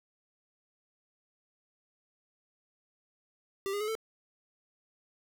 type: tone with pitch steps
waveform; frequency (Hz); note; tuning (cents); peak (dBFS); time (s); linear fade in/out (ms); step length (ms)
square; 392 / 408.4 / 425.5 / 443.3; G4 / G#4 / G#4 / A4; 0 / -29 / +42 / +13; -32; 3.66-3.952; 0; 73
effects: 12-bit